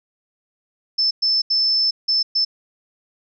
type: tone bursts at uneven times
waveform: sine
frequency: 5274 Hz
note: E8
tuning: in tune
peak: -15 dBFS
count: 5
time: 0.98-1.11 / 1.22-1.42 / 1.5-1.91 / 2.08-2.23 / 2.35-2.45 s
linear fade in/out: 10 ms
effects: none